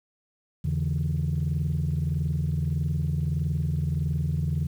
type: tone cluster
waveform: sine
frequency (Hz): 82.7 / 142.1 / 163.7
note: E2 / C#3 / E3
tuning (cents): +6 / +43 / -12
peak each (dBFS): -27 / -26 / -28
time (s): 0.64-4.67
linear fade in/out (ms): 10
effects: tanh soft clip ceiling -18 dBFS + 9-bit